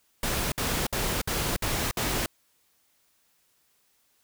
pink noise bursts, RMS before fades -28 dBFS, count 6, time 0.23-2.26 s, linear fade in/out 2 ms, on 290 ms, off 58 ms, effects white hiss -68 dBFS RMS until 4.23 s

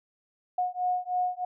sine beating tone pair, 724 / 727.2 Hz, F#5 / F#5, -38 / -30 cents, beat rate 3.2 Hz, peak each -29 dBFS, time 0.58-1.45 s, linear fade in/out 5 ms, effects none

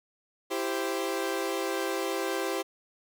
sawtooth chord, C major, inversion first, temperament equal with one note detuned, 332.5 / 392 / 523.3 Hz, E4 / G4 / C5, +15 / 0 / 0 cents, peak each -30 / -28 / -30 dBFS, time 0.5-2.63 s, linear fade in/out 20 ms, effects none

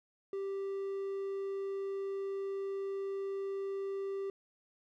triangle tone, 392 Hz, G4, in tune, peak -33 dBFS, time 0.33-4.3 s, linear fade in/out 2 ms, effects none

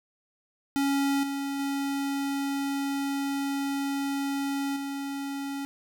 square tone with level steps, 277.9 Hz, C#4, 4 cents sharp, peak -24 / -30 / -28 / -32 dBFS, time 0.76-5.65 s, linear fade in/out 0 ms, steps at 1.23 / 1.59 / 4.76 s, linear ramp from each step 5 ms, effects none

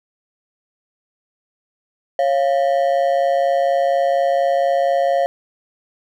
triangle ring-modulated tone, 622.3 Hz, D#5, in tune, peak -9 dBFS, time 2.19-5.26 s, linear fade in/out 0 ms, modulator 72.1 Hz, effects none

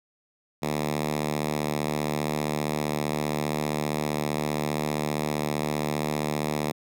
5% pulse tone with high-pass filter, 75.2 Hz, D2, 42 cents sharp, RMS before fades -28 dBFS, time 0.62-6.72 s, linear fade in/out 10 ms, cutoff 160 Hz, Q 1.6, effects none

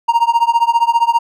triangle tone with tremolo, 932.3 Hz, A#5, in tune, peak -4 dBFS, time 0.08-1.19 s, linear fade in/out 10 ms, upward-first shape triangle, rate 15 Hz, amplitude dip 100%, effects none

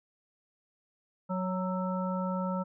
harmonic tone with a mistuned harmonic, 184.8 Hz, F#3, 2 cents flat, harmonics 1 / 3 / 5 / 7, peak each -31 / -36 / -38 / -39 dBFS, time 1.29-2.64 s, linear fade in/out 20 ms, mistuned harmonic 7, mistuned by +35 cents, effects none

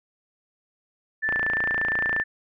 sine tone with pitch glide, 1760 to 1771.2 Hz, A6 to A6, 0 to +11 cents, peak -22 dBFS, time 1.22-2.24 s, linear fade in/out 20 ms, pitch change +11 cents, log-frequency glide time 1.47-1.55 s
click train, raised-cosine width 0.5 ms, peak -14 dBFS, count 27, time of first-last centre 1.29-2.199 s, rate 28.6 Hz
effects none

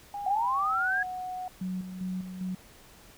sine tone with pitch glide, 812 to 736.1 Hz, G#5 to F#5, -39 to -9 cents, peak -33 dBFS, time 0.14-1.48 s, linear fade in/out 2 ms, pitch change -170 cents, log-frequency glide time 0.41-1.01 s
sine linear sweep, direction up, 731 to 1675 Hz, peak -25 dBFS, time 0.26-1.03 s, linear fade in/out 5 ms
sine tone with tremolo, 185 Hz, F#3, in tune, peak -30 dBFS, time 1.61-2.55 s, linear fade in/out 5 ms, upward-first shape square, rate 2.5 Hz, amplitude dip 55%
effects pink hiss -54 dBFS RMS until 3.17 s

